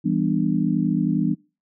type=chord; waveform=sine; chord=E minor seventh; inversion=none; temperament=just; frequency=164.81 / 197.78 / 247.2 / 296.7 Hz; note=E3 / G3 / B3 / D4; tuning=0 / +16 / +2 / +18 cents; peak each=-24 dBFS; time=0.04-1.35 s; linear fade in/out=20 ms; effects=noise-tail reverb RT60 0.3 s tail -22 dB re dry